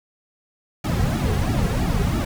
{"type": "noise with flanger", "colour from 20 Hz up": "brown", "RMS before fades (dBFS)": -21, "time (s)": [0.84, 2.25], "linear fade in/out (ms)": 5, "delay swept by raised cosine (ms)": [1.9, 3.4], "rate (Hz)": 3, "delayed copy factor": -0.9, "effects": []}